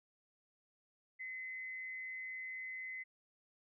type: tone with amplitude modulation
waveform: sine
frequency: 2041 Hz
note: C7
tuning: 44 cents flat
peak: -40 dBFS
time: 1.19-3.04 s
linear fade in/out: 20 ms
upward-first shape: sine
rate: 180 Hz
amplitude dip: 45%
effects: none